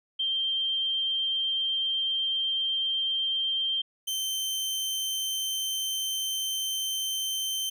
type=tone pair in turn; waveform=sine / sawtooth; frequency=3156 / 3105 Hz; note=G7 / G7; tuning=+11 / -17 cents; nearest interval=unison; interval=28 cents; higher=first; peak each=-25 dBFS; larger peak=neither; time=0.19-3.82 / 4.07-7.7 s; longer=neither; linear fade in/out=10 ms; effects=none